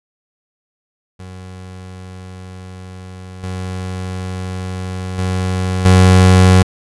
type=tone with level steps; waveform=30% pulse; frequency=92.5 Hz; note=F#2; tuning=in tune; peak=-28 / -19 / -13 / -3 dBFS; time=1.19-6.63 s; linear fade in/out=10 ms; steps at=3.43 / 5.18 / 5.85 s; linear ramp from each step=5 ms; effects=resampled to 24000 Hz